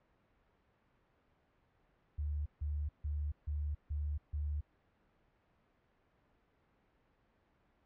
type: tone bursts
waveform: sine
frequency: 73.9 Hz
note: D2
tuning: 11 cents sharp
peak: -34 dBFS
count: 6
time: 2.18-4.61 s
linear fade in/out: 10 ms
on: 280 ms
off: 150 ms
effects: pink hiss -73 dBFS RMS until 7.85 s + low-pass 2000 Hz 12 dB/octave